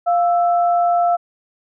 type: tone pair together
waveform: sine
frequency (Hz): 698.5 / 1320.8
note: F5 / E6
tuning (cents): 0 / +3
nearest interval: major seventh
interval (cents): 1103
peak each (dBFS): -13 / -25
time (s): 0.06-1.17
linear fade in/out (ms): 20
effects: none